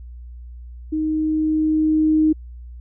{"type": "tone with level ramp", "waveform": "sine", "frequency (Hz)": 311.1, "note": "D#4", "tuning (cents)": 0, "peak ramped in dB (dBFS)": [-19, -12], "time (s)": [0.92, 2.33], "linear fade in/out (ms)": 10, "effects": ["added 60 Hz sine -34 dBFS peak until 2.8 s"]}